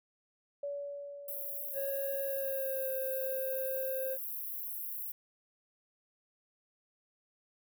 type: tone with exponential decay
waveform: sine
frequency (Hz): 570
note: C#5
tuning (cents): +48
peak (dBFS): -34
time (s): 0.63-2.98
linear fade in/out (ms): 5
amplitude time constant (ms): 510
type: high-pass noise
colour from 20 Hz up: white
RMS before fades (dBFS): -40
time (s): 1.28-5.12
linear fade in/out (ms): 5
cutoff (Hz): 11000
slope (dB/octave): 96
type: tone with pitch glide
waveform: triangle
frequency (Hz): 551 to 527.9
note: C#5 to C5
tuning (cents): -11 to +15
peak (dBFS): -32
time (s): 1.73-4.18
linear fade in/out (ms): 50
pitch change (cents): -74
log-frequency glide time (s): 2.22-2.91
effects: none